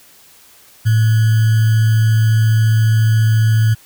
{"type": "tone with sample-and-hold", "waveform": "sine", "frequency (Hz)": 110.7, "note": "A2", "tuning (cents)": 11, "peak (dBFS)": -9, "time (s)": [0.85, 3.75], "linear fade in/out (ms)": 20, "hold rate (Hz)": 1575, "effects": ["white hiss -46 dBFS RMS until 3.85 s"]}